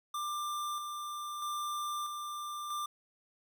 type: tone with tremolo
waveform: square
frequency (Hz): 1188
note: D6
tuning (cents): +20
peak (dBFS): -35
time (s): 0.14-2.86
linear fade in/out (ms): 5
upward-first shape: square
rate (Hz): 0.78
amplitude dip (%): 35
effects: none